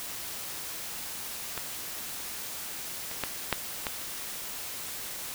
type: clicks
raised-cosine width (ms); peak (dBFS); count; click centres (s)
0.3; -17 / -21 / -12 / -8 / -13; 5; 1.577 / 3.114 / 3.237 / 3.527 / 3.868
effects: white hiss -38 dBFS RMS until 5.34 s